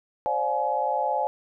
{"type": "chord", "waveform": "sine", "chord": "D half-diminished seventh", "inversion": "third", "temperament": "just", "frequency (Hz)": [528.6, 587.3, 704.8, 845.8], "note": ["C5", "D5", "F5", "Ab5"], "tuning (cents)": [18, 0, 16, 31], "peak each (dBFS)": [-30, -30, -30, -25], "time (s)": [0.26, 1.27], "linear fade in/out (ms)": 0, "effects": []}